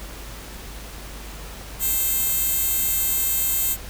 10% pulse tone with high-pass filter, 527 Hz, C5, 12 cents sharp, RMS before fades -22 dBFS, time 1.79-3.77 s, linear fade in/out 50 ms, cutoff 11000 Hz, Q 0.55, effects added 50 Hz sine -37 dBFS peak until 3.89 s + pink hiss -39 dBFS RMS until 3.89 s

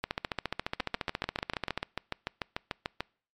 two click trains, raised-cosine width 0.3 ms, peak -14 / -15 dBFS, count 26 / 16, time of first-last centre 0.04-1.776 / 0.8-3.006 s, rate 14.4 / 6.8 Hz, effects noise-tail reverb RT60 0.5 s tail -26 dB re dry + MP3 64 kbps

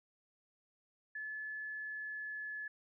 sine tone with pitch glide, 1724 to 1714.1 Hz, A6 to A6, -36 to -46 cents, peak -40 dBFS, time 1.15-2.68 s, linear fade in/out 5 ms, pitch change -10 cents, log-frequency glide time 1.51-2.56 s, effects none

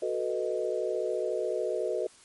sine chord, B dominant seventh, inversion second, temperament equal, 370 / 440 / 493.9 / 622.3 Hz, F#4 / A4 / B4 / D#5, 0 / 0 / 0 / 0 cents, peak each -33 dBFS, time 0.02-2.07 s, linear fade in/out 5 ms, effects white hiss -56 dBFS RMS until 2.24 s + MP3 48 kbps

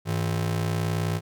45% pulse ring-modulated tone, 130.81 Hz, C3, in tune, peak -21 dBFS, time 0.05-1.21 s, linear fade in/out 50 ms, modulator 29.7 Hz, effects none

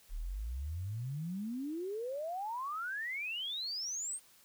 sine exponential sweep, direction up, 34.47 to 8870 Hz, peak -36 dBFS, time 0.09-4.2 s, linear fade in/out 50 ms, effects white hiss -63 dBFS RMS until 4.44 s

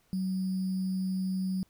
sine tone with sample-and-hold, 187.7 Hz, F#3, 25 cents sharp, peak -28 dBFS, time 0.13-1.63 s, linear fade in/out 0 ms, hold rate 4900 Hz, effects pink hiss -68 dBFS RMS until 1.69 s

